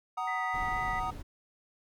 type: chord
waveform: triangle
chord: D# minor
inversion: first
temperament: just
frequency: 746.7 / 933.4 / 1244.5 Hz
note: F#5 / A#5 / D#6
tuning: +16 / +2 / 0 cents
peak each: -33 / -35 / -33 dBFS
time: 0.17-1.11 s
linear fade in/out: 10 ms
type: tone with vibrato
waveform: sine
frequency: 1974 Hz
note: B6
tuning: 1 cent flat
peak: -35 dBFS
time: 0.27-1 s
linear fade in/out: 10 ms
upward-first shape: sine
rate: 4.3 Hz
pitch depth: 12 cents each way
type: noise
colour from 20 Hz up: brown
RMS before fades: -40 dBFS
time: 0.53-1.23 s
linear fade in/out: 20 ms
effects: none